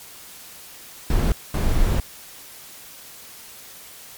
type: noise bursts at uneven times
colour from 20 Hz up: brown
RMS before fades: -18 dBFS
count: 2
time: 1.1-1.32 / 1.54-2 s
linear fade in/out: 2 ms
effects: white hiss -42 dBFS RMS until 4.17 s + MP3 96 kbps